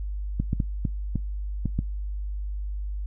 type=clicks; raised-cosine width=5 ms; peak=-12 dBFS; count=7; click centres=0.4 / 0.531 / 0.602 / 0.852 / 1.157 / 1.657 / 1.79 s; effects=noise-tail reverb RT60 0.2 s tail -25 dB re dry + added 50 Hz sine -28 dBFS peak until 3.06 s